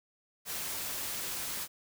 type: noise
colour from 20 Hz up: white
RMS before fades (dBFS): -37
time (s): 0.45-1.68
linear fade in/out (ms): 50
effects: none